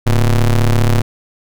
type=ring-modulated tone; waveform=square; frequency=61.74 Hz; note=B1; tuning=in tune; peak=-7 dBFS; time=0.06-1.02 s; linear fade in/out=10 ms; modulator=44.2 Hz; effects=none